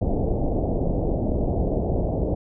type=low-pass noise; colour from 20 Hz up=pink; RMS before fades=-23 dBFS; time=0.01-2.35 s; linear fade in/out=10 ms; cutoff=720 Hz; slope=48 dB/octave; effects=none